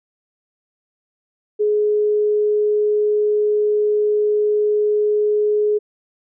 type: tone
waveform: sine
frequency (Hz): 420.2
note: G#4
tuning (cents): +20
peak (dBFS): -14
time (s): 1.59-5.79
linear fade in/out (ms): 20
effects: none